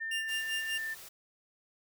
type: tone with pitch glide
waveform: sine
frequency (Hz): 1800 to 1784.5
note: A6 to A6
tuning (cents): +39 to +24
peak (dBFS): -34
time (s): 0-0.95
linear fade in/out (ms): 20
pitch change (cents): -15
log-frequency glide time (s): 0.15-0.21
type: tone with tremolo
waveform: 40% pulse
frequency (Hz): 2801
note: F7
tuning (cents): +4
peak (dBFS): -31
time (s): 0.11-0.78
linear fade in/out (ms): 5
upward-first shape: sine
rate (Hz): 5.1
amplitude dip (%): 85
type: band-stop noise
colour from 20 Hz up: white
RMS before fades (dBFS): -49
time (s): 0.28-1.09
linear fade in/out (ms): 10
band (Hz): 210 to 320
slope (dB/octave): 96
effects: none